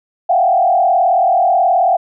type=tone with frequency modulation; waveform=sine; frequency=727 Hz; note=F#5; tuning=31 cents flat; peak=-9 dBFS; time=0.29-1.97 s; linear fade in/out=10 ms; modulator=38.6 Hz; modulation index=1.5; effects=none